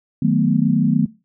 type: chord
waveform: sine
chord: B dominant seventh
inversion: first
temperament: equal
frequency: 155.56 / 185 / 220 / 246.9 Hz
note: D#3 / F#3 / A3 / B3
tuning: 0 / 0 / 0 / 0 cents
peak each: -19 dBFS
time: 0.22-1.06 s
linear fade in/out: 5 ms
effects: noise-tail reverb RT60 0.3 s tail -21 dB re dry